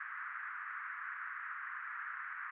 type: band-pass noise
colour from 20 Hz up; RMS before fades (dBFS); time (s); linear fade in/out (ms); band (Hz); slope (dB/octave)
white; -44; 0-2.51; 5; 1200 to 1800; 48
effects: none